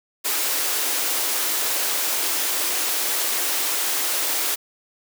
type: high-pass noise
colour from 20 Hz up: white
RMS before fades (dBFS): -23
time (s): 0.24-4.56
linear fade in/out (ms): 20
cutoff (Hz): 280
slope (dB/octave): 48
effects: none